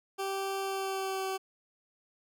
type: tone with pitch glide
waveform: 20% pulse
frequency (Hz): 389.2 to 382.1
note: G4 to G4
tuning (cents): -12 to -44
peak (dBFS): -27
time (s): 0.18-1.38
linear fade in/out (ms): 20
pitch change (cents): -32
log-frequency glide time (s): 0.6-1.27
effects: none